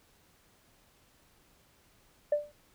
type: tone with exponential decay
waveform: sine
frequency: 590 Hz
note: D5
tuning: 8 cents sharp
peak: -20 dBFS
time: 2.32-2.52 s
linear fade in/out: 5 ms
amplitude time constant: 43 ms
effects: tanh soft clip ceiling -18 dBFS + pink hiss -65 dBFS RMS until 2.74 s